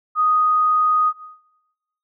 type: tone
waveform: sine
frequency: 1244.5 Hz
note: D#6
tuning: in tune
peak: -14 dBFS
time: 0.15-1.13 s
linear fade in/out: 50 ms
effects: noise-tail reverb RT60 1.0 s tail -18 dB re dry